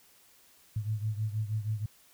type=beating tone pair; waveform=sine; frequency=106.3 / 112.6 Hz; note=G#2 / A2; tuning=+41 / +40 cents; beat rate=6.3 Hz; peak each=-31 / -35 dBFS; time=0.76-1.86 s; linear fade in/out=5 ms; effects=white hiss -61 dBFS RMS until 2.13 s